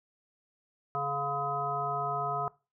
harmonic tone with a mistuned harmonic, 140.8 Hz, C#3, 27 cents sharp, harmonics 1 / 3 / 5 / 7 / 9, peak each -39 / -39 / -34 / -38 / -33 dBFS, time 0.95-2.48 s, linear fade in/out 0 ms, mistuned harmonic 7, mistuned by +46 cents, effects noise-tail reverb RT60 0.3 s tail -21 dB re dry

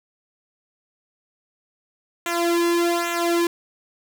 sawtooth tone with flanger, 342.6 Hz, F4, 33 cents flat, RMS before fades -21 dBFS, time 2.26-3.47 s, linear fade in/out 2 ms, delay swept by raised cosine 0.2 to 1.6 ms, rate 1.2 Hz, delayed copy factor -0.9, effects none

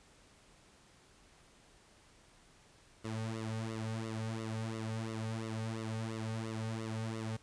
sawtooth tone with flanger, 111.4 Hz, A2, 22 cents sharp, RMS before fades -39 dBFS, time 3.04-7.37 s, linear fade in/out 10 ms, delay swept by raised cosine 1.2 to 3 ms, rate 2.9 Hz, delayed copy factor -0.9, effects pink hiss -63 dBFS RMS until 7.42 s + resampled to 22050 Hz

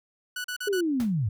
sawtooth tone bursts, 1480 Hz, F#6, in tune, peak -27 dBFS, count 4, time 0.36-0.809 s, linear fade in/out 5 ms, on 83 ms, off 39 ms
sine linear sweep, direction down, 420.1 to 92.5 Hz, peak -23 dBFS, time 0.67-1.29 s, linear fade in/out 5 ms
pink noise with exponential decay, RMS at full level -36 dBFS, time 1-1.15 s, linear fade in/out 0 ms, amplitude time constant 32 ms
effects none

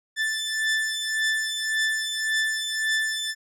sawtooth beating tone pair, 1760 / 1761.8 Hz, A6 / A6, 0 / +2 cents, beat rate 1.8 Hz, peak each -22 / -24 dBFS, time 0.16-3.35 s, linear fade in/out 50 ms, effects low-pass 10000 Hz 12 dB/octave

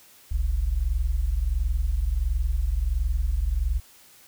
sine tone pair together, 43.56 / 65 Hz, F1 / C2, -4 / -11 cents, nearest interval perfect fifth, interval 693 cents, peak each -23 dBFS, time 0.31-3.8 s, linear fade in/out 10 ms, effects tanh soft clip ceiling -16 dBFS + white hiss -53 dBFS RMS until 4.27 s

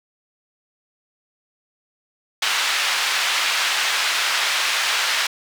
white band-pass noise, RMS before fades -21 dBFS, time 2.42-5.27 s, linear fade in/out 5 ms, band 1100 to 3600 Hz, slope 12 dB/octave, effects none

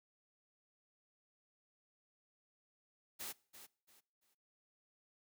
white noise with echo, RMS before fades -45 dBFS, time 3.19-3.33 s, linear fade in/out 20 ms, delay 340 ms, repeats 3, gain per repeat -11 dB, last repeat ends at 4.35 s, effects noise-tail reverb RT60 0.5 s tail -23 dB re dry + high-pass 80 Hz 12 dB/octave

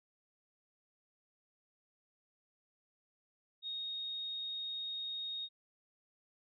sine tone, 3729 Hz, A#7, in tune, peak -38 dBFS, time 3.62-5.49 s, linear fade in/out 50 ms, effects none

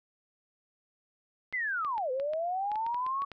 clicks, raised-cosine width 0.3 ms, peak -29 dBFS, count 12, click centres 1.526 / 1.848 / 1.98 / 2.199 / 2.335 / 2.717 / 2.757 / 2.865 / 2.945 / 3.065 / 3.22 / 3.317 s
sine linear two-way sweep, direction down then up, 2093 to 498.4 to 1134 Hz, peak -29 dBFS, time 1.53-3.25 s, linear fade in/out 10 ms, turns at 2.11 s
effects none

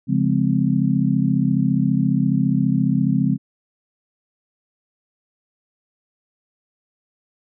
sine chord, Db major seventh, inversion none, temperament just, 138.59 / 173.24 / 207.9 / 259.9 Hz, Db3 / F3 / Ab3 / C4, 0 / -14 / +2 / -11 cents, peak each -21 dBFS, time 0.07-3.38 s, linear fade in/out 50 ms, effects none

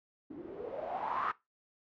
blue noise with low-pass filter sweep, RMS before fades -38 dBFS, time 0.3-1.32 s, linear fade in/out 10 ms, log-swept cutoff 280 to 1300 Hz, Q 6.7, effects noise-tail reverb RT60 0.2 s tail -19 dB re dry + low-pass 3000 Hz 12 dB/octave

